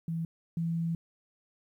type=tone pair in turn; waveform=sine; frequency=164.81 / 166.44 Hz; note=E3 / E3; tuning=0 / +17 cents; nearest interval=unison; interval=17 cents; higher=second; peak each=-30 / -28 dBFS; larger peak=second; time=0.08-0.25 / 0.57-0.95 s; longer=second; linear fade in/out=2 ms; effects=11-bit